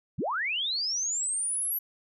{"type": "linear sweep", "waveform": "sine", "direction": "up", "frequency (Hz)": [77.78, 11840], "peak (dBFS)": -27, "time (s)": [0.18, 1.79], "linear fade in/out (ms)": 10, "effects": []}